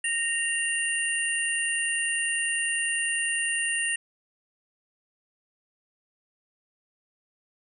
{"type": "tone cluster", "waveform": "sine", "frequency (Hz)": [1850, 2780, 9080], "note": ["A#6", "F7", "C#9"], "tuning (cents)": [-14, -9, 41], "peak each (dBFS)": -29, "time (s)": [0.04, 3.96], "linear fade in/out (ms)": 5, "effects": []}